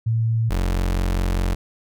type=tone pair in turn; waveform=sine / 35% pulse; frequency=113.3 / 44.96 Hz; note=A#2 / F#1; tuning=-49 / -49 cents; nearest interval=octave + major third; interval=1600 cents; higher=first; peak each=-17 dBFS; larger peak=neither; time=0.06-0.5 / 0.5-1.55 s; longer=second; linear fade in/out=10 ms; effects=none